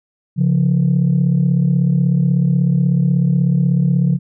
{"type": "tone pair together", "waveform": "sine", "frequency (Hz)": [138.59, 174.92], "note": ["C#3", "F3"], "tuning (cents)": [0, 3], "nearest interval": "major third", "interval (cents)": 403, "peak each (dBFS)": -13, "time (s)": [0.36, 4.19], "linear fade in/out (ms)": 50, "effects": ["tanh soft clip ceiling -7 dBFS"]}